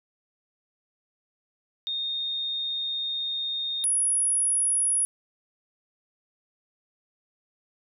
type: tone pair in turn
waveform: sine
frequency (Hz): 3682 / 10330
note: A#7 / E9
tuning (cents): -22 / -36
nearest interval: octave + tritone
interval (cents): 1786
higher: second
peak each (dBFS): -27 / -21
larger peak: second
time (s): 1.87-3.84 / 3.84-5.05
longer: first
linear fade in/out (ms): 0
effects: none